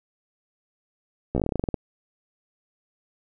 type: slowing click train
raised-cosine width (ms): 2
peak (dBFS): -11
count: 14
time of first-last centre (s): 1.35-1.742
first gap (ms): 14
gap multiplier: 1.12
effects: none